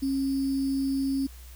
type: tone with sample-and-hold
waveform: sine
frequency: 271.4 Hz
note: C#4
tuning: 36 cents flat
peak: -24 dBFS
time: 0.02-1.27 s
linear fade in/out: 10 ms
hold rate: 4900 Hz
effects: added 61 Hz sine -43 dBFS peak until 1.55 s + white hiss -53 dBFS RMS until 1.55 s